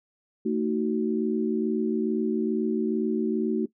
sine chord, D# diminished, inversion second, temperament just, 224 / 311.1 / 373.4 Hz, A3 / D#4 / F#4, +31 / 0 / +16 cents, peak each -26 / -29 / -27 dBFS, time 0.45-3.66 s, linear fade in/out 10 ms, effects noise-tail reverb RT60 0.1 s tail -18 dB re dry

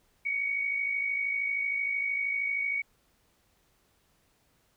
sine tone pair together, 2193 / 2246 Hz, C#7 / C#7, -19 / +22 cents, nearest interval unison, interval 41 cents, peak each -36 / -28 dBFS, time 0.25-2.82 s, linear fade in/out 10 ms, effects pink hiss -69 dBFS RMS until 4.76 s

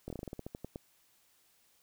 slowing click train, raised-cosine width 2 ms, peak -27 dBFS, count 13, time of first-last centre 0.08-0.759 s, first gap 22 ms, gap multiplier 1.16, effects white hiss -69 dBFS RMS until 1.82 s

